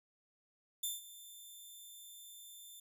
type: tone with ADSR envelope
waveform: 10% pulse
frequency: 3551 Hz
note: A7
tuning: 15 cents sharp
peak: -27 dBFS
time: 0.83-2.8 s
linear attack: 6 ms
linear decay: 170 ms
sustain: -17 dB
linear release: 5 ms
effects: none